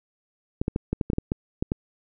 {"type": "clicks", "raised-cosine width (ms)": 3, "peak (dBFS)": -11, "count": 11, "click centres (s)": [0.615, 0.681, 0.761, 0.93, 1.012, 1.101, 1.133, 1.184, 1.319, 1.625, 1.719], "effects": []}